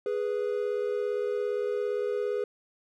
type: tone pair together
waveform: triangle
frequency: 415.3 / 492.8 Hz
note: G#4 / B4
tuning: 0 / -4 cents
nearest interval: minor third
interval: 296 cents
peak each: -27 / -29 dBFS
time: 0.06-2.44 s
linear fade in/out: 2 ms
effects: none